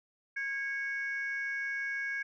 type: tone pair together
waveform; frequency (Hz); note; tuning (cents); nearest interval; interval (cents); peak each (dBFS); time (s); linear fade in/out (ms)
sine; 1641.1 / 2217; G#6 / C#7; -21 / 0; perfect fourth; 521; -33 / -36; 0.36-2.23; 10
effects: tanh soft clip ceiling -27 dBFS